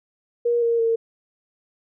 sine tone with pitch steps, 474.8 / 465.6 / 456.5 Hz, A#4 / A#4 / A#4, +32 / -2 / -36 cents, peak -17 dBFS, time 0.45-0.96 s, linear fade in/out 10 ms, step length 170 ms, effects none

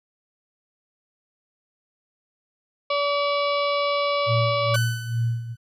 harmonic tone, 573 Hz, D5, 43 cents flat, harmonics 1 / 2 / 4 / 5 / 6 / 7 / 8 / 9, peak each -23 / -25 / -30 / -35 / -36 / -35 / -43 / -40 dBFS, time 2.9-4.76 s, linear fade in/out 5 ms
sine tone with tremolo, 116.54 Hz, A#2, in tune, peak -19 dBFS, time 4.26-5.56 s, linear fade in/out 50 ms, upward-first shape sine, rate 2.3 Hz, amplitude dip 75%
sawtooth tone with exponential decay, 1504 Hz, F#6, 28 cents sharp, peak -19 dBFS, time 4.74-5.57 s, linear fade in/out 5 ms, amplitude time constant 180 ms
effects resampled to 32000 Hz

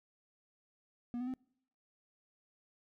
triangle tone with pitch steps, 240.9 / 249.5 / 258.5 Hz, B3 / B3 / C4, -43 / +18 / -21 cents, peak -34 dBFS, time 1.14-1.338 s, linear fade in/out 0 ms, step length 66 ms, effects noise-tail reverb RT60 0.7 s tail -26 dB re dry

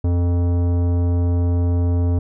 sine tone with tanh clipping, 87.31 Hz, F2, in tune, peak -17 dBFS, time 0.04-2.19 s, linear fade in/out 5 ms, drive 15 dB, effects none

